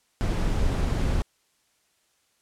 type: noise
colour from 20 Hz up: brown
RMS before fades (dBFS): -24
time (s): 0.21-1.22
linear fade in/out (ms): 0
effects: white hiss -68 dBFS RMS until 2.41 s + low-pass 10000 Hz 12 dB/octave